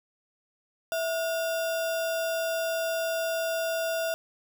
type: tone with sample-and-hold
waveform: sine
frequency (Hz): 657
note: E5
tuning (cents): -6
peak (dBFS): -26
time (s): 0.92-4.14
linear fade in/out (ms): 0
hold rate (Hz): 2100
effects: none